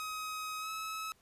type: tone with pitch glide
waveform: sawtooth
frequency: 1265 to 1291.6 Hz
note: D#6 to E6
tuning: +28 to -36 cents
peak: -34 dBFS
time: 0-1.12 s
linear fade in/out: 0 ms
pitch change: +36 cents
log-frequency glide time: 0.59-0.7 s
effects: pink hiss -68 dBFS RMS until 1.21 s + resampled to 32000 Hz